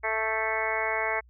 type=harmonic tone with a mistuned harmonic; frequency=220 Hz; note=A3; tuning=in tune; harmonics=2 / 3 / 4 / 5 / 6 / 7 / 8 / 9 / 10; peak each=-35 / -33 / -33 / -36 / -38 / -37 / -36 / -33 / -32 dBFS; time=0.03-1.21 s; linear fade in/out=20 ms; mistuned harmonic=7; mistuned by=+26 cents; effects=added 60 Hz sine -53 dBFS peak until 1.29 s